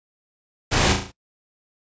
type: noise with echo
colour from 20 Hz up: pink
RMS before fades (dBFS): -19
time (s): 0.71-0.94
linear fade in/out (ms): 20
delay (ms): 36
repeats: 5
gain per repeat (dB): -5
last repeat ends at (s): 1.12
effects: noise-tail reverb RT60 0.1 s tail -22 dB re dry + resampled to 16000 Hz